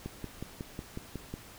click train, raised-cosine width 3 ms, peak -24 dBFS, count 8, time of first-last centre 0.06-1.34 s, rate 5.47 Hz, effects pink hiss -51 dBFS RMS until 1.58 s

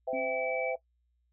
sine chord, C major, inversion none, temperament equal with one note detuned, 515.7 / 659.3 / 784 Hz, C5 / E5 / G5, -25 / 0 / 0 cents, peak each -33 / -33 / -38 dBFS, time 0.07-0.76 s, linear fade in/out 10 ms
sine tone, 2300 Hz, D7, 37 cents flat, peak -35 dBFS, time 0.13-0.75 s, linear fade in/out 50 ms
sine tone with exponential decay, 266.3 Hz, C4, 31 cents sharp, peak -35 dBFS, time 0.13-0.73 s, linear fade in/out 1 ms, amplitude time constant 130 ms
effects noise-tail reverb RT60 0.1 s tail -17 dB re dry + added 60 Hz sine -70 dBFS peak until 1.32 s

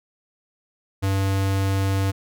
square tone, 97.2 Hz, G2, 14 cents flat, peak -20 dBFS, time 1.02-2.12 s, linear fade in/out 20 ms, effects none

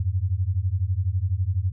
sine beating tone pair, 87.31 / 99.31 Hz, F2 / G2, 0 / +23 cents, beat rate 12 Hz, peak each -24 dBFS, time 0-1.72 s, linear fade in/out 5 ms, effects none

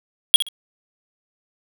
square tone with echo, 3309 Hz, G#7, 7 cents flat, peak -6 dBFS, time 0.34-0.36 s, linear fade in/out 0 ms, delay 63 ms, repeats 2, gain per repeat -13 dB, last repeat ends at 0.486 s, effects none

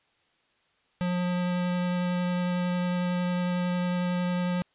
square tone with vibrato, 178.5 Hz, F3, 38 cents sharp, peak -26 dBFS, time 1.01-4.62 s, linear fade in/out 0 ms, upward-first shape triangle, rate 11 Hz, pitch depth 9 cents each way, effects white hiss -68 dBFS RMS until 4.74 s + resampled to 8000 Hz

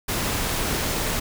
pink noise, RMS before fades -25 dBFS, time 0.08-1.2 s, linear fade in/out 10 ms, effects none

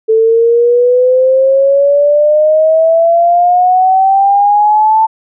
sine exponential sweep, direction up, 440 to 889 Hz, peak -5 dBFS, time 0.08-5.07 s, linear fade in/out 20 ms, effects none

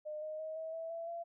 sine tone with pitch steps, 608 / 619.3 / 630.9 / 642.7 / 654.7 / 666.9 / 679.3 Hz, D#5 / D#5 / D#5 / E5 / E5 / E5 / F5, -40 / -8 / +24 / -44 / -12 / +20 / -48 cents, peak -39 dBFS, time 0.05-1.24 s, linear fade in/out 20 ms, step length 170 ms, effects none

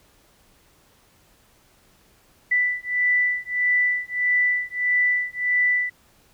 sine beating tone pair, 1980 / 1981.6 Hz, B6 / B6, +4 / +5 cents, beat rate 1.6 Hz, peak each -22 dBFS, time 2.51-5.9 s, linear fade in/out 10 ms, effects pink hiss -58 dBFS RMS until 6.33 s

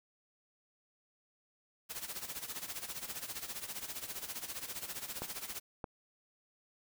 white noise with tremolo, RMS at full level -40 dBFS, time 1.89-5.6 s, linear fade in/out 20 ms, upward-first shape sine, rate 15 Hz, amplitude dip 75%
clicks, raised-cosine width 1 ms, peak -25 dBFS, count 2, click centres 5.22 / 5.842 s
effects none

